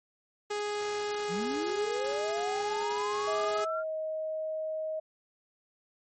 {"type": "tone", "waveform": "sawtooth", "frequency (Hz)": 415.3, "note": "G#4", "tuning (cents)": 0, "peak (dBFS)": -27, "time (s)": [0.5, 3.65], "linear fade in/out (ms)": 10}
{"type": "linear sweep", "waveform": "sine", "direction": "up", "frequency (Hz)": [155.7, 1403], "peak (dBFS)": -33, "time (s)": [1.28, 3.84], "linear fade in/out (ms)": 50}
{"type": "tone with pitch glide", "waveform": "sine", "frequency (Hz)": [641, 628.9], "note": ["E5", "D#5"], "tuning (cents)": [-49, 18], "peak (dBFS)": -31, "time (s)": [3.27, 5], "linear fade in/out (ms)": 10, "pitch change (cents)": -33, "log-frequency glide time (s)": [3.68, 3.96]}
{"effects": ["MP3 32 kbps"]}